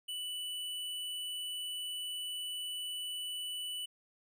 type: tone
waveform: square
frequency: 2972 Hz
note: F#7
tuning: 7 cents sharp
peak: -38 dBFS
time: 0.08-3.86 s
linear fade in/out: 10 ms
effects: none